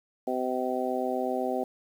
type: harmonic tone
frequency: 127.8 Hz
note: C3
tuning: 40 cents flat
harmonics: 2 / 3 / 4 / 5 / 6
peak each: -33 / -33 / -33 / -33 / -33 dBFS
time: 0.27-1.64 s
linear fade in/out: 5 ms
effects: 9-bit

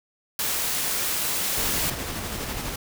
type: noise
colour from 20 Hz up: white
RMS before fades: -26 dBFS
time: 0.39-1.9 s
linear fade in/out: 2 ms
type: noise with tremolo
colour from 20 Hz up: pink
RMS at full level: -30 dBFS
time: 1.57-2.76 s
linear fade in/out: 5 ms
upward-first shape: square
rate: 12 Hz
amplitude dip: 25%
effects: none

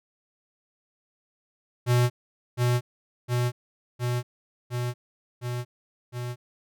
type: tone with echo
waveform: square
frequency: 122.4 Hz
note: B2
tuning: 15 cents flat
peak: -19 dBFS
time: 1.86-2.1 s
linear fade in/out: 50 ms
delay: 710 ms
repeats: 6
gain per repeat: -2 dB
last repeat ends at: 6.36 s
effects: none

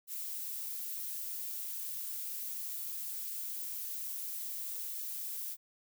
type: noise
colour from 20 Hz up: violet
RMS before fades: -40 dBFS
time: 0.07-5.57 s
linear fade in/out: 50 ms
effects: none

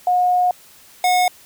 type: tone pair in turn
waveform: sine / square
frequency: 722 / 727 Hz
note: F#5 / F#5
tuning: -43 / -31 cents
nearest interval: unison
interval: 12 cents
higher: second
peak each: -13 / -14 dBFS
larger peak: first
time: 0.07-0.51 / 1.04-1.28 s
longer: first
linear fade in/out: 2 ms
effects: white hiss -47 dBFS RMS until 1.45 s

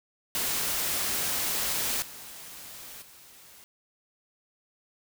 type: noise with level steps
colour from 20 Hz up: white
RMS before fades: -29 / -44 / -52 dBFS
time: 0.35-3.64 s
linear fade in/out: 0 ms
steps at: 2.02 / 3.02 s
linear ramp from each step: 2 ms
effects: none

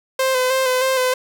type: tone with vibrato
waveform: sawtooth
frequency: 517 Hz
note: C5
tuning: 21 cents flat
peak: -12 dBFS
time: 0.19-1.14 s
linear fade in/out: 5 ms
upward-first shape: square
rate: 3.2 Hz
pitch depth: 28 cents each way
effects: 8-bit

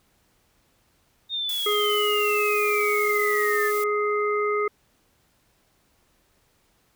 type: exponential sweep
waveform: sine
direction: down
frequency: 3700 to 1738 Hz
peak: -25 dBFS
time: 1.29-3.72 s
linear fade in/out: 50 ms
type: noise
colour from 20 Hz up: blue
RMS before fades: -35 dBFS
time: 1.49-3.84 s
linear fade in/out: 2 ms
type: harmonic tone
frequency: 417 Hz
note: G#4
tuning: 7 cents sharp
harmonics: 1 / 3 / 5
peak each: -23 / -26 / -31 dBFS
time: 1.66-4.68 s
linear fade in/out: 5 ms
effects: pink hiss -65 dBFS RMS until 6.95 s

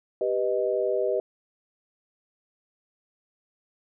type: chord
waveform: sine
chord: G augmented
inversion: none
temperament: equal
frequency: 392 / 493.9 / 622.3 Hz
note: G4 / B4 / D#5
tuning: 0 / 0 / 0 cents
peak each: -27 dBFS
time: 0.21-1.2 s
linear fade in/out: 2 ms
effects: none

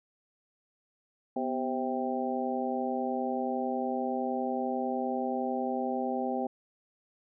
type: harmonic tone with a mistuned harmonic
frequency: 130.81 Hz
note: C3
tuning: in tune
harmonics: 2 / 3 / 4 / 5 / 6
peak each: -33 / -37 / -36 / -38 / -34 dBFS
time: 1.36-6.47 s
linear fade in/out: 5 ms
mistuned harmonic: 2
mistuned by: -80 cents
effects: none

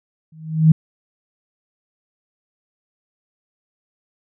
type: tone with exponential growth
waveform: sine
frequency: 158.3 Hz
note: D#3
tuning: 30 cents sharp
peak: -4 dBFS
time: 0.32-0.72 s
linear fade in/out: 5 ms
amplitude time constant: 86 ms
effects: none

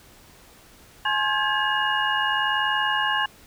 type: tone cluster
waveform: sine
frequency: 845 / 1064 / 1613 / 1694 / 2864 Hz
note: G#5 / C6 / G6 / G#6 / F7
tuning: +30 / +29 / +49 / +34 / +43 cents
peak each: -27 dBFS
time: 1.05-3.26 s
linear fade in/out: 5 ms
effects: pink hiss -51 dBFS RMS until 3.46 s

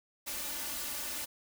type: noise with comb filter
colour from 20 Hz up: white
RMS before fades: -38 dBFS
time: 0.26-1.26 s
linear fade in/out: 20 ms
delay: 3.4 ms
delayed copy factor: +0.75
effects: none

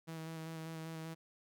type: tone with vibrato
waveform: sawtooth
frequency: 161.5 Hz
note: E3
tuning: 35 cents flat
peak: -39 dBFS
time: 0.07-1.15 s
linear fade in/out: 20 ms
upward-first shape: square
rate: 5.1 Hz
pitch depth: 15 cents each way
effects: none

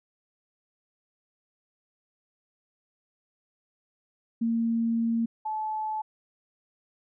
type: tone pair in turn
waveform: sine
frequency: 229.7 / 865.1 Hz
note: A#3 / A5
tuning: -25 / -30 cents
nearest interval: octave + major seventh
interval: 2295 cents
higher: second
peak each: -23 / -28 dBFS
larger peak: first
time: 4.41-5.26 / 5.45-6.02 s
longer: first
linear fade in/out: 10 ms
effects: none

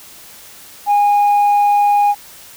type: tone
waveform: sine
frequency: 820 Hz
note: G#5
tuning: 22 cents flat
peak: -7 dBFS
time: 0.86-2.15 s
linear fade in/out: 50 ms
effects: tanh soft clip ceiling -8 dBFS + white hiss -39 dBFS RMS until 2.56 s

